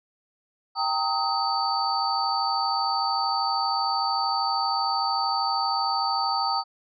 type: tone cluster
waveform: sine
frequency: 785 / 918 / 1261 / 4556 Hz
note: G5 / A#5 / D#6 / C#8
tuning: +2 / -27 / +23 / +47 cents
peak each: -28 dBFS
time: 0.75-6.64 s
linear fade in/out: 50 ms
effects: none